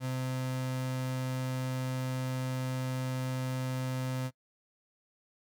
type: tone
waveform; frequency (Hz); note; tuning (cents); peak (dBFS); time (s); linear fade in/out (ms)
35% pulse; 129.1; C3; -23; -30; 0-4.31; 50
effects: noise-tail reverb RT60 0.1 s tail -22 dB re dry